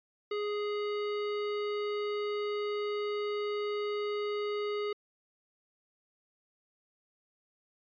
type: tone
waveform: square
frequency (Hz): 415.3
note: G#4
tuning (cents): 0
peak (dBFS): -32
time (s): 0.31-4.93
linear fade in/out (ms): 5
effects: resampled to 11025 Hz